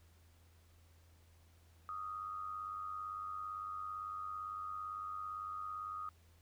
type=tone with amplitude modulation; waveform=sine; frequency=1244.5 Hz; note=D#6; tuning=in tune; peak=-38 dBFS; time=1.89-6.09 s; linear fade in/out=0 ms; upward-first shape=sine; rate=97.8 Hz; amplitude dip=60%; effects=added 83 Hz sine -63 dBFS peak until 6.41 s + pink hiss -71 dBFS RMS until 6.41 s